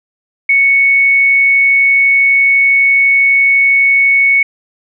sine tone, 2217 Hz, C#7, in tune, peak -6 dBFS, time 0.49-4.43 s, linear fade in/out 5 ms, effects none

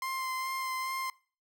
30% pulse tone with vibrato, 1046.5 Hz, C6, in tune, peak -30 dBFS, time 0.02-1.1 s, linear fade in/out 2 ms, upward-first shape sine, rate 2.4 Hz, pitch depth 16 cents each way, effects noise-tail reverb RT60 0.4 s tail -22 dB re dry

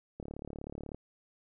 click train, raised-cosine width 2 ms, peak -28 dBFS, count 28, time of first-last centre 0.2-0.946 s, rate 36.2 Hz, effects none

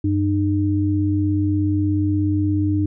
sine tone pair together, 95.69 / 303.8 Hz, G2 / D#4, -41 / -41 cents, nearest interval octave + minor sixth, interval 2000 cents, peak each -19 dBFS, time 0.04-2.86 s, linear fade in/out 5 ms, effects none

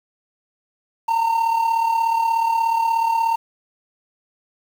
triangle tone with amplitude modulation, 913 Hz, A#5, 36 cents flat, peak -12 dBFS, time 1.08-3.36 s, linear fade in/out 10 ms, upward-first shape sine, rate 36.7 Hz, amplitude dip 55%, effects 7-bit

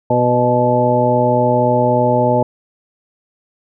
harmonic tone with a mistuned harmonic, 123.47 Hz, B2, in tune, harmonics 1 / 2 / 3 / 4 / 5 / 7, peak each -19 / -19 / -22 / -18 / -16 / -17 dBFS, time 0.1-2.43 s, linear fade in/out 5 ms, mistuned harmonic 5, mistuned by -18 cents, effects none

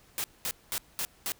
white noise bursts, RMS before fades -32 dBFS, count 5, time 0.18-1.32 s, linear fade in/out 0 ms, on 60 ms, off 210 ms, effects pink hiss -60 dBFS RMS until 1.39 s

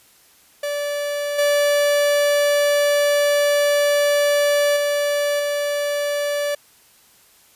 45% pulse tone with level steps, 580 Hz, D5, 22 cents flat, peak -22 / -15 / -18 / -20 dBFS, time 0.63-6.55 s, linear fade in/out 5 ms, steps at 1.38 / 4.76 / 5.39 s, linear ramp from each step 10 ms, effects white hiss -53 dBFS RMS until 7.55 s + resampled to 32000 Hz

